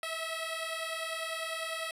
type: beating tone pair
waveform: 10% pulse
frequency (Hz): 644 / 654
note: E5 / E5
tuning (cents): -41 / -14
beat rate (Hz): 10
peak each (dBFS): -29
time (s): 0.03-1.91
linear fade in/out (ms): 2
effects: resampled to 32000 Hz